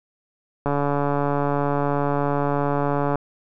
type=click train; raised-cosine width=1 ms; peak=-9 dBFS; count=358; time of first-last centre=0.66-3.157 s; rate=143 Hz; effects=none